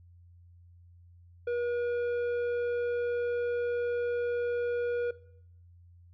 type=tone with tanh clipping; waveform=sine; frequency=480.8 Hz; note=B4; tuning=46 cents flat; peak=-30 dBFS; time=1.47-5.11 s; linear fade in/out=5 ms; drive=9 dB; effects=noise-tail reverb RT60 0.7 s tail -19 dB re dry + added 87 Hz sine -53 dBFS peak until 6.13 s